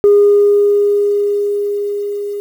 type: tone with level ramp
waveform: sine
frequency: 408.6 Hz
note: G#4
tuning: 28 cents flat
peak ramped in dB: -3 to -19 dBFS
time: 0.04-2.4 s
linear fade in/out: 0 ms
effects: tanh soft clip ceiling -2 dBFS + 7-bit